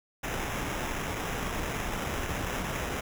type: noise with sample-and-hold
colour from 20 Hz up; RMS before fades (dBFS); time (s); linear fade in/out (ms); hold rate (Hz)
pink; -33; 0.23-3.01; 10; 4410
effects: none